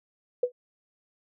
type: tone with exponential decay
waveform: sine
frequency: 493.9 Hz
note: B4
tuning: in tune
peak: -17 dBFS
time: 0.43-0.52 s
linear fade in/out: 5 ms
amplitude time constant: 18 ms
effects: none